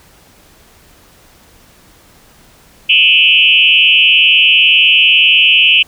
sine tone with frequency modulation, 2794 Hz, F7, in tune, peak -5 dBFS, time 2.89-5.83 s, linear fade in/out 10 ms, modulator 158 Hz, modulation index 1.9, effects pink hiss -45 dBFS RMS until 5.87 s

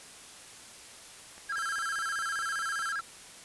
click train, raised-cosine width 0.5 ms, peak -34 dBFS, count 9, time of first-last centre 1.38-2.996 s, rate 4.95 Hz
triangle tone with vibrato, 1482 Hz, F#6, 2 cents sharp, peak -29 dBFS, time 1.49-3.01 s, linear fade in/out 10 ms, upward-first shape square, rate 15 Hz, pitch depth 170 cents each way
5% pulse tone, 1558 Hz, G6, 11 cents flat, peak -28 dBFS, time 1.57-2.92 s, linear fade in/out 0 ms
effects white hiss -49 dBFS RMS until 3.44 s + resampled to 24000 Hz

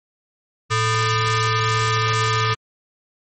sawtooth ring-modulated tone, 554.4 Hz, C#5, in tune, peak -10 dBFS, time 0.7-2.55 s, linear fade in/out 20 ms, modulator 668 Hz, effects MP3 32 kbps

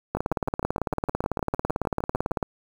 two click trains, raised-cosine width 1 ms, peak -10 / -15 dBFS, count 42 / 15, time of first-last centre 0.15-2.428 / 0.17-2.311 s, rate 18 / 6.54 Hz, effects 7-bit

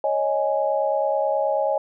sine chord, C# suspended second, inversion none, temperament just, 554.4 / 623.7 / 831.5 Hz, C#5 / D#5 / G#5, 0 / +4 / +2 cents, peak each -23 / -23 / -25 dBFS, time 0.04-1.78 s, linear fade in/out 2 ms, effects none

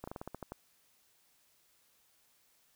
slowing click train, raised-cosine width 1 ms, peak -27 dBFS, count 9, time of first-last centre 0.04-0.52 s, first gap 35 ms, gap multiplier 1.15, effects white hiss -70 dBFS RMS until 2.75 s

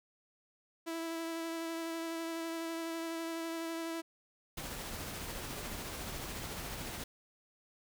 sawtooth tone with vibrato, 329.6 Hz, E4, in tune, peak -33 dBFS, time 0.86-4.02 s, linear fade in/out 20 ms, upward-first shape sine, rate 12 Hz, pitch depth 14 cents each way
pink noise with tremolo, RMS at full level -41 dBFS, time 4.57-7.04 s, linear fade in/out 5 ms, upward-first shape sine, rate 14 Hz, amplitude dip 25%
effects none

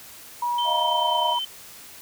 sine tone, 962 Hz, B5, 46 cents flat, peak -22 dBFS, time 0.42-1.39 s, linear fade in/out 5 ms
sine tone with pitch glide, 3104 to 3081 Hz, G7 to G7, -18 to -31 cents, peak -26 dBFS, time 0.58-1.45 s, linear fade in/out 5 ms, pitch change -13 cents, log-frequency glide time 0.85-1.22 s
sine chord, Eb suspended second, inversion none, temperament equal, 622.3 / 698.5 / 932.3 Hz, Eb5 / F5 / Bb5, 0 / 0 / 0 cents, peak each -29 dBFS, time 0.64-1.36 s, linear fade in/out 50 ms
effects white hiss -44 dBFS RMS until 2.01 s

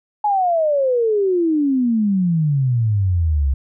sine exponential sweep, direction down, 852 to 65.41 Hz, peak -14 dBFS, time 0.24-3.54 s, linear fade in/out 5 ms, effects none

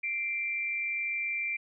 sine tone pair together, 2097 / 2356 Hz, C7 / D7, +3 / +5 cents, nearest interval major second, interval 202 cents, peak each -38 / -30 dBFS, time 0.03-1.57 s, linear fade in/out 10 ms, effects none

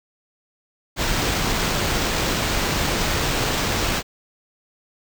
pink noise with sample-and-hold, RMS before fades -22 dBFS, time 0.96-4.03 s, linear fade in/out 50 ms, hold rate 11025 Hz, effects none

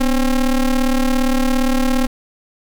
square ring-modulated tone, 134.7 Hz, C#3, 49 cents flat, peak -11 dBFS, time 0-2.07 s, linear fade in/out 10 ms, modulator 116 Hz, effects 8-bit

